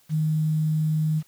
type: tone with quantisation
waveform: sine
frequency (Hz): 155.56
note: D#3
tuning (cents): 0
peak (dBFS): -20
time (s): 0.09-1.23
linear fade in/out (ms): 50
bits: 8
effects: white hiss -60 dBFS RMS until 1.27 s